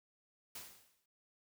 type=noise with exponential decay; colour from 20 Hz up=white; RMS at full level=-45 dBFS; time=0.55-1.06 s; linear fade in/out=5 ms; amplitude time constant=110 ms; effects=noise-tail reverb RT60 0.1 s tail -24 dB re dry